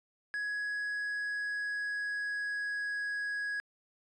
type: tone with pitch glide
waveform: triangle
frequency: 1673 to 1662.4 Hz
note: G#6 to G#6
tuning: +12 to +1 cents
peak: -31 dBFS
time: 0.34-3.6 s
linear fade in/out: 0 ms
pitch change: -11 cents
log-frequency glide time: 0.53-3.08 s
effects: resampled to 22050 Hz